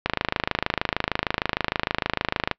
click train, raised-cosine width 0.3 ms, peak -4 dBFS, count 66, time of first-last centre 0.06-2.513 s, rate 26.5 Hz, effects noise-tail reverb RT60 0.1 s tail -26 dB re dry + low-pass 4000 Hz 12 dB/octave

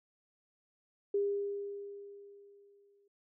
sine tone with exponential decay, 403.1 Hz, G4, 48 cents sharp, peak -27 dBFS, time 1.14-3.08 s, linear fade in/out 5 ms, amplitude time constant 420 ms, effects none

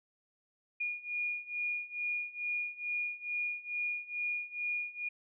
sine beating tone pair, 2435 / 2437.3 Hz, D#7 / D#7, -38 / -36 cents, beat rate 2.3 Hz, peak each -38 / -36 dBFS, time 0.8-5.09 s, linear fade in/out 10 ms, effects none

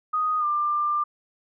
sine tone with pitch glide, 1244.5 to 1191 Hz, D#6 to D6, 0 to +24 cents, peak -21 dBFS, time 0.13-1.04 s, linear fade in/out 10 ms, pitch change -76 cents, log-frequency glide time 0.39-0.45 s, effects none

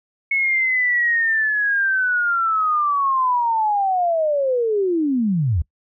sine linear sweep, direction down, 2200 to 69.4 Hz, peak -16 dBFS, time 0.31-5.62 s, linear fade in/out 5 ms, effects noise-tail reverb RT60 0.1 s tail -23 dB re dry

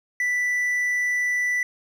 triangle tone, 1975.5 Hz, B6, in tune, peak -19 dBFS, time 0.2-1.63 s, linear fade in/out 2 ms, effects none

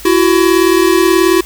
square tone pair together, 336 / 374.6 Hz, E4 / F#4, +33 / +21 cents, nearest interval major second, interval 188 cents, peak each -11 dBFS, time 0.05-1.41 s, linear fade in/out 5 ms, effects added 53 Hz sine -34 dBFS peak until 1.45 s + white hiss -33 dBFS RMS until 1.45 s

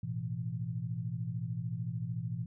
sine chord, A suspended second, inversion none, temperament equal with one note detuned, 110 / 123.47 / 167.5 Hz, A2 / B2 / E3, 0 / 0 / +28 cents, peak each -39 / -37 / -39 dBFS, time 0.03-2.46 s, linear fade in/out 5 ms, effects none

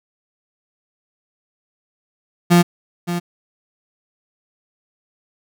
35% pulse tone with echo, 174 Hz, F3, 6 cents flat, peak -7 dBFS, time 2.5-2.63 s, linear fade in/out 20 ms, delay 570 ms, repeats 1, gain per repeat -11 dB, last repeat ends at 3.2 s, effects none

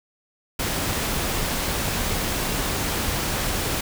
pink noise, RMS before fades -25 dBFS, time 0.59-3.81 s, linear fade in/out 5 ms, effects none

